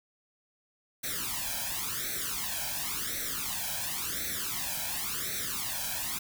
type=noise with flanger; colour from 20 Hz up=white; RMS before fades=-34 dBFS; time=1.03-6.19 s; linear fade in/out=10 ms; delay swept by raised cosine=0.5 to 1.27 ms; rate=0.93 Hz; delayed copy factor=+0.9; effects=none